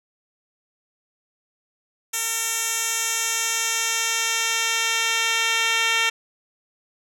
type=tone with band-pass filter sweep; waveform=10% pulse; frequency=454.6 Hz; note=A#4; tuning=43 cents flat; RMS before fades=-23 dBFS; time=2.13-6.1 s; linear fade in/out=10 ms; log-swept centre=8700 to 3500 Hz; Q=1.2; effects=none